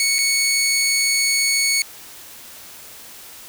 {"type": "tone with dropouts", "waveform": "15% pulse", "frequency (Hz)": 2217, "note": "C#7", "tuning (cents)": 0, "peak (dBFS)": -10, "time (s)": [0, 1.82], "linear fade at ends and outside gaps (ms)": 1, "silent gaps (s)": [0.184, 0.188], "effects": ["white hiss -40 dBFS RMS until 3.48 s"]}